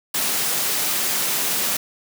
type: high-pass noise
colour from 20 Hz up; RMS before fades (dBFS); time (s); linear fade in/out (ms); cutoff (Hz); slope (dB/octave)
white; -22; 0.14-1.77; 5; 130; 24
effects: none